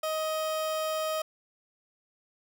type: tone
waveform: 30% pulse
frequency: 628 Hz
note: D#5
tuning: 16 cents sharp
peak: -26 dBFS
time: 0.03-1.22 s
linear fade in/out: 5 ms
effects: none